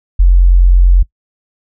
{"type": "tone", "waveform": "sine", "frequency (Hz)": 44.56, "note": "F1", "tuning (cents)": 36, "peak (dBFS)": -3, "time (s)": [0.19, 1.03], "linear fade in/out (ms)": 10, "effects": ["noise-tail reverb RT60 0.1 s tail -21 dB re dry"]}